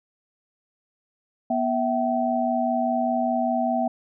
sine tone cluster, 243.1 / 658 / 763 Hz, B3 / E5 / G5, -27 / -3 / -47 cents, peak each -25 dBFS, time 1.5-3.88 s, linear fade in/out 5 ms, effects none

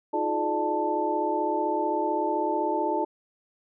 sine tone cluster, 316.9 / 352.7 / 424.1 / 599 / 882 Hz, D#4 / F4 / G#4 / D5 / A5, +32 / +17 / +36 / +34 / +4 cents, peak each -31 / -31 / -32 / -31 / -27 dBFS, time 0.13-3.05 s, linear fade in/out 10 ms, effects none

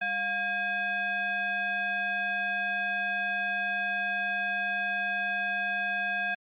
sine tone with frequency modulation, 1621 Hz, G#6, 42 cents flat, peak -27 dBFS, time 0.01-6.35 s, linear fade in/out 10 ms, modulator 910 Hz, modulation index 0.97, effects Opus 48 kbps

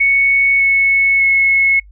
sine tone with pitch steps, 2217 / 2202 / 2186 Hz, C#7 / C#7 / C#7, 0 / -12 / -25 cents, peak -9 dBFS, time 0-1.8 s, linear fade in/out 10 ms, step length 600 ms, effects noise-tail reverb RT60 0.1 s tail -26 dB re dry + added 50 Hz sine -38 dBFS peak until 1.91 s

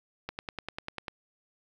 click train, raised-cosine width 0.3 ms, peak -19 dBFS, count 9, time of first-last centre 0.29-1.082 s, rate 10.1 Hz, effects 9-bit

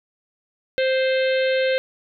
harmonic tone, 523.3 Hz, C5, in tune, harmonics 1 / 3 / 4 / 5 / 6 / 7 / 8, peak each -18 / -28 / -30 / -32 / -34 / -35 / -36 dBFS, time 0.78-1.78 s, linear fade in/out 0 ms, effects none

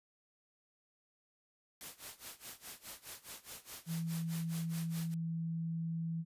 white noise with tremolo, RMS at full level -46 dBFS, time 1.81-5.14 s, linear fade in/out 0 ms, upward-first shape sine, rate 4.8 Hz, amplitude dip 90%
sine tone, 164.81 Hz, E3, in tune, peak -35 dBFS, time 3.86-6.25 s, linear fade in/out 50 ms
effects resampled to 32000 Hz

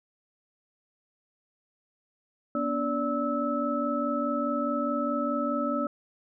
sine tone cluster, 241.9 / 286.7 / 580 / 1304 Hz, B3 / D4 / D5 / E6, -36 / -42 / -22 / -19 cents, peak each -31 dBFS, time 2.55-5.87 s, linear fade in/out 2 ms, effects none

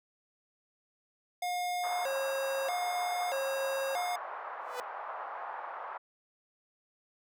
square tone with vibrato, 622.3 Hz, D#5, in tune, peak -32 dBFS, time 1.42-4.16 s, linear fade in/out 5 ms, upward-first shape square, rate 0.79 Hz, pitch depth 240 cents each way
white band-pass noise, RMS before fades -41 dBFS, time 1.83-5.98 s, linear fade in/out 10 ms, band 670 to 1200 Hz, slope 24 dB/octave
sawtooth tone with exponential growth, 496.3 Hz, B4, 8 cents sharp, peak -29 dBFS, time 4.61-4.8 s, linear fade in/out 0 ms, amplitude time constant 41 ms
effects none

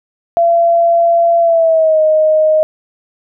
sine tone with pitch glide, 679 to 622.6 Hz, F5 to D#5, -49 to +1 cents, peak -7 dBFS, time 0.37-2.63 s, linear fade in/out 0 ms, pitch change -150 cents, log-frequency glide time 1.4-2.01 s, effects none

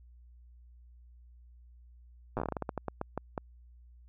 slowing click train, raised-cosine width 1 ms, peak -19 dBFS, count 17, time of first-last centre 2.37-3.378 s, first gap 8 ms, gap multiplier 1.24, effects added 60 Hz sine -53 dBFS peak until 4.08 s

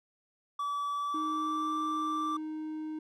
triangle tone with pitch glide, 1150 to 1173.5 Hz, D6 to D6, -37 to -2 cents, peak -29 dBFS, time 0.59-2.37 s, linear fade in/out 5 ms, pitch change +35 cents, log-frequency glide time 0.9-1.77 s
triangle tone, 310.8 Hz, D#4, 2 cents flat, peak -33 dBFS, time 1.14-2.99 s, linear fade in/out 5 ms
effects none

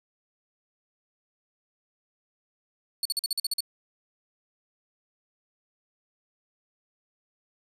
sawtooth tone bursts, 4435 Hz, C#8, in tune, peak -22 dBFS, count 9, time 3.03-3.606 s, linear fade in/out 2 ms, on 24 ms, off 45 ms, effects resampled to 32000 Hz

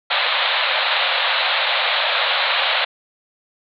white band-pass noise, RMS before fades -19 dBFS, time 0.1-2.85 s, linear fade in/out 10 ms, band 510 to 4100 Hz, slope 96 dB/octave, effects none

